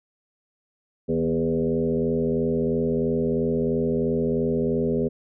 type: tone with frequency modulation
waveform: sine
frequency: 324.8 Hz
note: E4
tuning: 26 cents flat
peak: -20 dBFS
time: 1.08-5.09 s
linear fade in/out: 20 ms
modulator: 83 Hz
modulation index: 2.2
effects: none